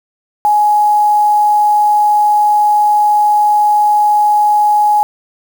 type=tone with quantisation; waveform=sine; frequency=837 Hz; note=G#5; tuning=13 cents sharp; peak=-7 dBFS; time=0.45-5.03 s; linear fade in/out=0 ms; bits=5; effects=none